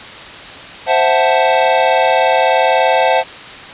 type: chord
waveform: square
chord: F# half-diminished seventh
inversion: second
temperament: equal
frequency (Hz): 523.3 / 659.3 / 740 / 880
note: C5 / E5 / F#5 / A5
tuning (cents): 0 / 0 / 0 / 0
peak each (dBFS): -16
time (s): 0.86-3.24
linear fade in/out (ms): 50
effects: white hiss -31 dBFS RMS until 3.73 s + resampled to 8000 Hz